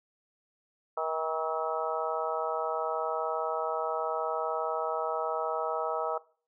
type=harmonic tone with a mistuned harmonic; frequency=159.2 Hz; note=D#3; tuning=40 cents sharp; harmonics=3 / 4 / 5 / 6 / 7 / 8; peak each=-36 / -34 / -36 / -37 / -40 / -35 dBFS; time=0.97-6.18 s; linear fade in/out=5 ms; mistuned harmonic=8; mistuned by=+26 cents; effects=noise-tail reverb RT60 0.4 s tail -19 dB re dry